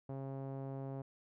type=tone with low-pass filter; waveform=sawtooth; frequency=135.4 Hz; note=C#3; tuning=40 cents flat; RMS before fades=-43 dBFS; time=0.09-1.02 s; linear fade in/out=5 ms; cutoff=700 Hz; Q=1.4; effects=none